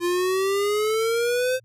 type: exponential sweep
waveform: square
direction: up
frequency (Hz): 345.4 to 520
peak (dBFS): -21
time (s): 0-1.6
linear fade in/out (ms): 50
effects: added 115 Hz sine -55 dBFS peak until 1.64 s + resampled to 32000 Hz